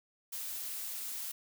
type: noise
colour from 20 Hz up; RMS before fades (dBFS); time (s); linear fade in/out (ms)
blue; -40; 0.32-1.32; 10
effects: none